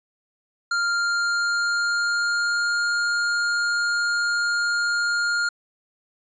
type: tone with pitch glide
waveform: square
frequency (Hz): 1396.9 to 1412.3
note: F6 to F6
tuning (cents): 0 to +19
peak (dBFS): -21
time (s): 0.71-5.49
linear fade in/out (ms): 5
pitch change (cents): +19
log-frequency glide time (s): 0.87-2.84
effects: resampled to 16000 Hz